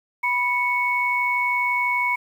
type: tone pair together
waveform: sine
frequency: 983.3 / 2217 Hz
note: B5 / C#7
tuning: -8 / 0 cents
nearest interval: octave + major second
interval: 1408 cents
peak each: -23 / -21 dBFS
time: 0.23-2.16 s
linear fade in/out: 10 ms
effects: 8-bit